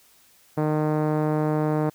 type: tone with low-pass filter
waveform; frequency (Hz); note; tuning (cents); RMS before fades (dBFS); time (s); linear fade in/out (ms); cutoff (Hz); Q
5% pulse; 153.1; D#3; -28; -23; 0.57-1.9; 10; 530; 0.59
effects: white hiss -57 dBFS RMS until 1.94 s